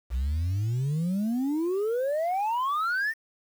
sine exponential sweep, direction up, 58.5 to 1858 Hz, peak -22 dBFS, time 0.1-3.14 s, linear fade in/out 50 ms, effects tanh soft clip ceiling -23 dBFS + 8-bit

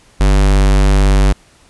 square tone, 49 Hz, G1, in tune, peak -8 dBFS, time 0.2-1.33 s, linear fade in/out 10 ms, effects pink hiss -48 dBFS RMS until 1.69 s + resampled to 24000 Hz

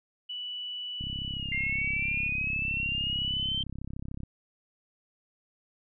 sine tone with pitch glide, 2960 to 2699 Hz, F#7 to E7, 0 to +40 cents, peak -34 dBFS, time 0.29-2.29 s, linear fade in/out 10 ms, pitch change -160 cents, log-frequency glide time 1.31-1.63 s
click train, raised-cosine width 5 ms, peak -26 dBFS, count 109, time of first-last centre 1.01-4.234 s, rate 33.5 Hz
sine linear sweep, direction up, 2093 to 3136 Hz, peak -28 dBFS, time 1.52-3.63 s, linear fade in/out 2 ms
effects none

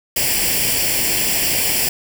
white noise with comb filter, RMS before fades -18 dBFS, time 0.16-1.89 s, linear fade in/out 5 ms, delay 0.39 ms, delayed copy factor +0.75, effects none

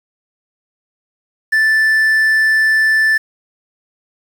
triangle tone with quantisation, 1760 Hz, A6, in tune, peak -8 dBFS, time 1.52-3.18 s, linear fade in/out 10 ms, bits 6, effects none

